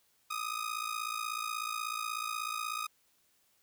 sawtooth ring-modulated tone, 1244.5 Hz, D#6, in tune, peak -28 dBFS, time 0.3-2.87 s, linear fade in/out 10 ms, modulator 28.2 Hz, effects white hiss -71 dBFS RMS until 3.62 s

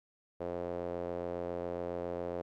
sawtooth tone with band-pass filter, 87.31 Hz, F2, in tune, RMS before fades -38 dBFS, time 0.4-2.42 s, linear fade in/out 10 ms, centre 520 Hz, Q 2.9, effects none

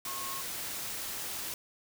sine tone in noise, 1086 Hz, C#6, 36 cents flat, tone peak -40 dBFS, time 0.07-0.41 s, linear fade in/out 2 ms, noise white, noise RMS -38 dBFS, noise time 0.05-1.54 s, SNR -5 dB, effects none

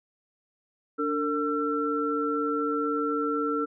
sine tone cluster, 291.5 / 453.5 / 1346 Hz, D4 / A#4 / E6, -13 / -48 / +36 cents, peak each -29 dBFS, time 0.98-3.66 s, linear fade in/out 20 ms, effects none

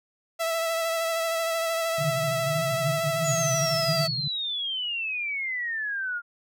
sawtooth tone with vibrato, 659.3 Hz, E5, in tune, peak -21 dBFS, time 0.39-4.08 s, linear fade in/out 20 ms, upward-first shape sine, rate 13 Hz, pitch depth 22 cents each way
pink band-pass noise, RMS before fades -31 dBFS, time 1.98-4.28 s, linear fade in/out 5 ms, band 130 to 160 Hz, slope 96 dB/octave
sine exponential sweep, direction down, 7040 to 1396.9 Hz, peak -27 dBFS, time 3.23-6.22 s, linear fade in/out 50 ms
effects none

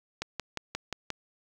click train, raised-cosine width 0.2 ms, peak -15 dBFS, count 6, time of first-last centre 0.22-1.103 s, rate 5.66 Hz, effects 8-bit

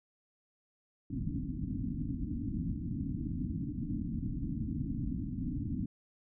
white low-pass noise, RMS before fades -36 dBFS, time 1.1-5.86 s, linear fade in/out 5 ms, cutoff 300 Hz, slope 96 dB/octave, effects none

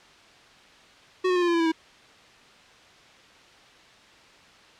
square tone with pitch steps, 370 / 362.8 / 355.7 / 348.8 / 342 / 335.4 / 328.9 / 322.5 Hz, F#4 / F#4 / F4 / F4 / F4 / E4 / E4 / E4, 0 / -34 / +32 / -2 / -36 / +30 / -4 / -38 cents, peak -21 dBFS, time 1.24-1.72 s, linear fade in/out 10 ms, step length 60 ms, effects white hiss -52 dBFS RMS until 4.79 s + low-pass 4000 Hz 12 dB/octave

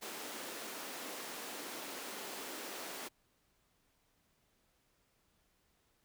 pink high-pass noise, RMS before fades -45 dBFS, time 0.01-3.09 s, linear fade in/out 20 ms, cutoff 260 Hz, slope 24 dB/octave, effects pink hiss -75 dBFS RMS until 6.04 s

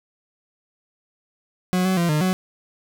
40% pulse tone with pitch steps, 182.6 / 187.6 / 171.5 / 151.6 / 185.7 Hz, F#3 / F#3 / F3 / D#3 / F#3, -23 / +24 / -31 / -45 / +7 cents, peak -17 dBFS, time 1.73-2.33 s, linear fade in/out 0 ms, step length 120 ms, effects none

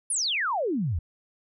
sine exponential sweep, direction down, 10548 to 71.7 Hz, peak -24 dBFS, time 0.1-0.99 s, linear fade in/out 5 ms, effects none

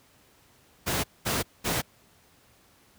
pink noise bursts, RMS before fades -27 dBFS, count 3, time 0.86-1.82 s, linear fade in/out 20 ms, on 180 ms, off 210 ms, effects pink hiss -60 dBFS RMS until 2.98 s + high-pass 60 Hz 12 dB/octave

